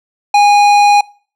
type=tone with tanh clipping; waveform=sine; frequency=821 Hz; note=G#5; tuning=20 cents flat; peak=-7 dBFS; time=0.34-1.01 s; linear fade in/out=5 ms; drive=15 dB; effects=noise-tail reverb RT60 0.4 s tail -23 dB re dry